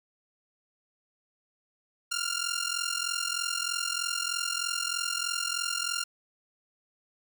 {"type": "ring-modulated tone", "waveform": "10% pulse", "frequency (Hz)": 1396.9, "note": "F6", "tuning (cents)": 0, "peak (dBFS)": -18, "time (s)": [2.11, 6.04], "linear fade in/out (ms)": 10, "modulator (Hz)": 21.6, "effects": []}